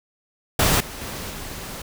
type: noise with level steps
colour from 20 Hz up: pink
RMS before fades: -18 / -35 / -32 / -34 dBFS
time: 0.59-1.82 s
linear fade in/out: 5 ms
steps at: 0.8 / 1.01 / 1.3 s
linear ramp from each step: 5 ms
effects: none